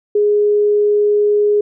sine tone, 415.3 Hz, G#4, in tune, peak -10 dBFS, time 0.15-1.61 s, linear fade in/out 5 ms, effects none

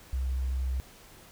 sine tone, 64.7 Hz, C2, 19 cents flat, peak -27 dBFS, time 0.13-0.8 s, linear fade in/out 0 ms, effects pink hiss -53 dBFS RMS until 1.31 s

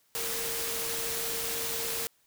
sine tone in noise, 459.5 Hz, A#4, 25 cents flat, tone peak -40 dBFS, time 0.15-2.07 s, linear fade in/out 0 ms, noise white, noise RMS -33 dBFS, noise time 0.15-2.07 s, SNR -10 dB, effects white hiss -68 dBFS RMS until 2.26 s

